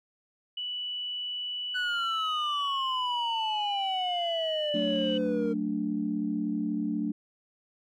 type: tone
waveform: sine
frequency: 2960 Hz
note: F#7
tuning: in tune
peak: -31 dBFS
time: 0.57-5.18 s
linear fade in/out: 5 ms
type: exponential sweep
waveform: triangle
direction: down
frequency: 1500 to 458 Hz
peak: -26 dBFS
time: 1.74-5.54 s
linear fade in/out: 20 ms
type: chord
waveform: sine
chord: D major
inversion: first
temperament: equal with one note detuned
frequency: 185 / 221.4 / 293.7 Hz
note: F#3 / A3 / D4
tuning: 0 / +11 / 0 cents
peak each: -34 / -30 / -30 dBFS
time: 4.74-7.12 s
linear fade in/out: 5 ms
effects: tanh soft clip ceiling -15 dBFS + MP3 96 kbps